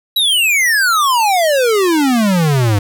square exponential sweep, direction down, 3951 to 98 Hz, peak -11 dBFS, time 0.16-2.79 s, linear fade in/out 5 ms, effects none

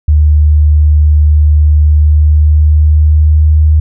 sine tone with pitch glide, 75.3 to 76.88 Hz, D2 to D#2, +44 to -20 cents, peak -3 dBFS, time 0.08-3.8 s, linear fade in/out 5 ms, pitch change +36 cents, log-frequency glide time 1.82-3.63 s, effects none

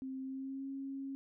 sine tone with pitch glide, 263.8 to 272 Hz, C4 to C#4, +14 to -33 cents, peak -39 dBFS, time 0.02-1.15 s, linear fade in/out 0 ms, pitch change +53 cents, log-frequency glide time 0.21-0.68 s, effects none

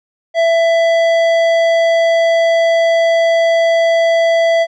sine tone with tanh clipping, 665 Hz, E5, 15 cents sharp, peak -11 dBFS, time 0.34-4.67 s, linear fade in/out 50 ms, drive 13 dB, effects none

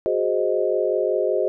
sine chord, Ab dominant seventh, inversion third, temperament equal, 370 / 415.3 / 523.3 / 622.3 Hz, Gb4 / Ab4 / C5 / Eb5, 0 / 0 / 0 / 0 cents, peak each -24 dBFS, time 0.06-1.48 s, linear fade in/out 0 ms, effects none

